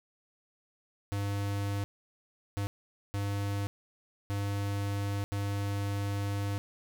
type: tone bursts at uneven times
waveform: square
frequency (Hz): 100.6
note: G2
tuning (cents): +45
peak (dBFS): -31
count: 5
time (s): 1.12-1.84 / 2.57-2.67 / 3.14-3.67 / 4.3-5.24 / 5.32-6.58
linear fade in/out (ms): 0
effects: none